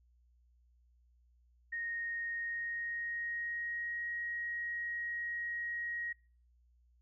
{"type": "tone with pitch glide", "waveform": "sine", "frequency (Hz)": [1860, 1889.2], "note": ["A#6", "A#6"], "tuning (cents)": [-4, 23], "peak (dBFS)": -36, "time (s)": [1.72, 6.13], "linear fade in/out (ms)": 10, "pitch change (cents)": 27, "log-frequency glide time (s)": [2.33, 4.07], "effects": ["noise-tail reverb RT60 0.4 s tail -25 dB re dry", "added 60 Hz sine -65 dBFS peak until 7.01 s"]}